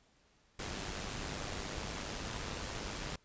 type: noise with amplitude modulation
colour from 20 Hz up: pink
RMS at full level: -38 dBFS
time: 0.59-3.16 s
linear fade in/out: 5 ms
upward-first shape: sine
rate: 100 Hz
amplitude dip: 60%
effects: pink hiss -69 dBFS RMS until 3.24 s + resampled to 16000 Hz